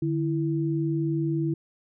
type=tone pair together; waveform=sine; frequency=149.04 / 329.6 Hz; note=D3 / E4; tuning=+26 / 0 cents; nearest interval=octave + major second; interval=1374 cents; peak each=-26 dBFS; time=0.02-1.54 s; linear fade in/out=5 ms; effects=none